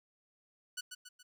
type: tone with echo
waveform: 10% pulse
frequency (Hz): 1480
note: F#6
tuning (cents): 0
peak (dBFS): -29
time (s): 0.77-0.81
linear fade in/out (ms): 10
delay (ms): 140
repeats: 3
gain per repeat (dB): -6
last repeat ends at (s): 1.23
effects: none